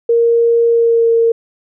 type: tone with pitch glide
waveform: sine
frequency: 466.2 to 459.8 Hz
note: A#4 to A#4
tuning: 0 to -24 cents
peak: -8 dBFS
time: 0.09-1.32 s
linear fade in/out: 5 ms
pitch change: -24 cents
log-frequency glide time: 0.68-1.1 s
effects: none